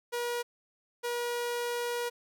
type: tone pair in turn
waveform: sawtooth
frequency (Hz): 480 / 480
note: B4 / B4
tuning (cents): -49 / -49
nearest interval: unison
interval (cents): 0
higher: neither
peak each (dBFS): -27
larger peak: neither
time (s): 0.12-0.43 / 1.03-2.1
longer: second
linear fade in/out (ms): 20
effects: none